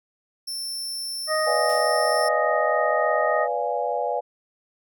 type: tone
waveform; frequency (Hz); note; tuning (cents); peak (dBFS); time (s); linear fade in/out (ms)
sawtooth; 5370; E8; +31; -26; 0.47-2.29; 10
type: harmonic tone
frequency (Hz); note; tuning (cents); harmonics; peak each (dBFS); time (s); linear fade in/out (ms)
622.3; D#5; 0; 1 / 2 / 3; -23 / -26 / -28; 1.27-3.48; 50
type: chord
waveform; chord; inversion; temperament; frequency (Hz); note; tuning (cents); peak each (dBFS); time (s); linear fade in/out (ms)
sine; B diminished seventh; none; equal with one note detuned; 493.9 / 578.9 / 698.5 / 830.6; B4 / D5 / F5 / Ab5; 0 / -25 / 0 / 0; -28; 1.46-4.21; 20
type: noise with exponential decay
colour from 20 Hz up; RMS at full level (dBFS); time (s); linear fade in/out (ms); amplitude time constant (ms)
white; -40; 1.69-2.04; 5; 75
effects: none